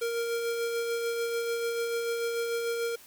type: tone with tremolo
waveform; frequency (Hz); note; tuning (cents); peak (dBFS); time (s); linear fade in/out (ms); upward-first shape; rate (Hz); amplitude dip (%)
square; 466.2; A#4; 0; -28; 0.01-2.96; 10; sine; 6.8; 30
effects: white hiss -53 dBFS RMS until 3.06 s